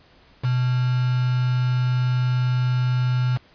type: tone with quantisation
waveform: sine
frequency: 125.5 Hz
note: B2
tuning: 28 cents sharp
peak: -18 dBFS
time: 0.43-3.38 s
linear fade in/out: 20 ms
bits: 5
effects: pink hiss -54 dBFS RMS until 3.54 s + resampled to 11025 Hz